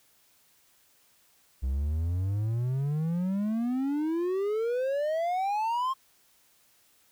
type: exponential sweep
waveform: triangle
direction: up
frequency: 63.1 to 1076 Hz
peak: -24 dBFS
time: 1.62-5.94 s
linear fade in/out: 20 ms
effects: white hiss -64 dBFS RMS until 7.11 s